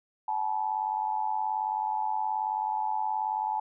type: tone with amplitude modulation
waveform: sine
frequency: 864 Hz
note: A5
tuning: 32 cents flat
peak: -23 dBFS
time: 0.28-3.6 s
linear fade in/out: 5 ms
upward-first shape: sine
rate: 98.8 Hz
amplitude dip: 85%
effects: none